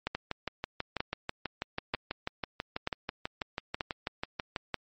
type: two click trains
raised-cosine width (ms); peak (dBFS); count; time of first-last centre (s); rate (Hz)
0.3; -14 / -16; 6 / 28; 0.07-4.743 / 0.15-4.562; 1.07 / 6.12
effects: MP3 32 kbps